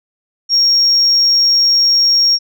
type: tone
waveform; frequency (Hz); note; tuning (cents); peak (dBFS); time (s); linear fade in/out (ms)
sine; 5570; F8; -5; -7; 0.49-2.39; 50
effects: tanh soft clip ceiling -4 dBFS